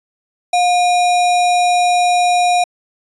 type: tone with sample-and-hold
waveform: sine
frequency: 712 Hz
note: F5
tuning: 33 cents sharp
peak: -10 dBFS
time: 0.53-2.64 s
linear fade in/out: 5 ms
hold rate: 3150 Hz
effects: resampled to 24000 Hz